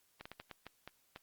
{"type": "slowing click train", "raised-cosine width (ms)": 0.3, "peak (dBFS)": -30, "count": 8, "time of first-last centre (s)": [0.21, 1.161], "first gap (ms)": 45, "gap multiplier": 1.36, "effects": ["white hiss -73 dBFS RMS until 1.22 s", "Opus 48 kbps"]}